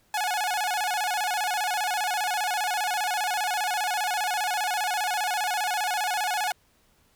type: tone with vibrato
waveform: sawtooth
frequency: 786 Hz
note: G5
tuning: 4 cents sharp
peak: -21 dBFS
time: 0.14-6.52 s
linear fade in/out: 2 ms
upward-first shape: square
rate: 15 Hz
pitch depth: 130 cents each way
effects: pink hiss -64 dBFS RMS until 7.15 s